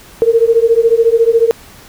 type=beating tone pair; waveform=sine; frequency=452.5 / 466.5 Hz; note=A4 / A#4; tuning=+48 / +1 cents; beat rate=14 Hz; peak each=-10 dBFS; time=0.22-1.51 s; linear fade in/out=0 ms; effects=pink hiss -39 dBFS RMS until 1.88 s